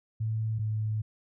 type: tone pair in turn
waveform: sine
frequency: 110.3 / 108.22 Hz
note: A2 / A2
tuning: +5 / -28 cents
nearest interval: unison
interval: 33 cents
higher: first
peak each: -27 dBFS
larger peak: neither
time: 0.2-0.59 / 0.59-1.02 s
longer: second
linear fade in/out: 10 ms
effects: none